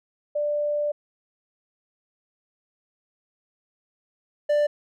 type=tone pair in turn; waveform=sine / triangle; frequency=590 / 590 Hz; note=D5 / D5; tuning=+8 / +8 cents; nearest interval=unison; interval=0 cents; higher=neither; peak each=-22 / -16 dBFS; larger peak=second; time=0.35-0.92 / 4.49-4.67 s; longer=first; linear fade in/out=10 ms; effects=none